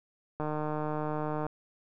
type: click train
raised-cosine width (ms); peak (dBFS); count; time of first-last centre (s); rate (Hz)
1; -20; 163; 0.4-1.466; 152
effects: none